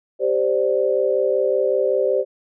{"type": "chord", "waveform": "sine", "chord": "G suspended fourth", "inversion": "none", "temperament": "just", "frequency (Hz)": [392, 522.7, 588], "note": ["G4", "C5", "D5"], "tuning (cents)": [0, -2, 2], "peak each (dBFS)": [-21, -19, -22], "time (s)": [0.19, 2.25], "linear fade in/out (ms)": 50, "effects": []}